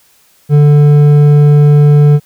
triangle tone with hard clipping, 146.83 Hz, D3, in tune, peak -4 dBFS, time 0.49-2.2 s, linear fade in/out 50 ms, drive 10 dB, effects white hiss -49 dBFS RMS until 2.25 s

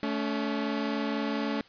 sawtooth tone pair together, 218.3 / 282.4 Hz, A3 / C#4, -13 / +32 cents, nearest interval major third, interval 445 cents, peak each -27 dBFS, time 0.03-1.61 s, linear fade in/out 0 ms, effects white hiss -55 dBFS RMS until 1.68 s + resampled to 11025 Hz

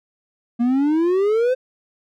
triangle exponential sweep, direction up, 232.5 to 523.3 Hz, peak -13 dBFS, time 0.59-1.55 s, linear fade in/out 20 ms, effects none

